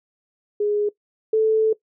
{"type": "tone pair in turn", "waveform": "sine", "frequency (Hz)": [415.3, 438.6], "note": ["G#4", "A4"], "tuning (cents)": [0, -6], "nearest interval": "minor second", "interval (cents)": 94, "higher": "second", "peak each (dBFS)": [-18, -14], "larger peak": "second", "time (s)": [[0.6, 0.89], [1.33, 1.73]], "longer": "second", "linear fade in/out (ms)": 5, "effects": ["noise-tail reverb RT60 0.1 s tail -19 dB re dry"]}